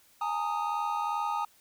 triangle chord, Ab suspended second, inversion none, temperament equal with one note detuned, 830.6 / 913.1 / 1244.5 Hz, Ab5 / Bb5 / Eb6, 0 / -36 / 0 cents, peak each -31 dBFS, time 0.21-1.45 s, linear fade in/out 5 ms, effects white hiss -62 dBFS RMS until 1.6 s

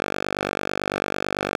5% pulse tone with band-pass filter, 49 Hz, G1, in tune, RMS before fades -27 dBFS, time 0-1.56 s, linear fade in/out 0 ms, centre 1300 Hz, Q 0.55, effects 8-bit

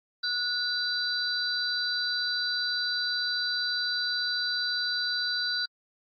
sine tone cluster, 1465 / 3969 / 4695 Hz, F#6 / B7 / D8, -18 / +8 / -1 cents, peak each -31 dBFS, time 0.23-5.66 s, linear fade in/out 10 ms, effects AAC 48 kbps

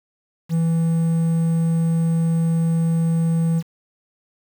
triangle tone with quantisation, 164.81 Hz, E3, in tune, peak -14 dBFS, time 0.49-3.63 s, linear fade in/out 50 ms, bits 7, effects none

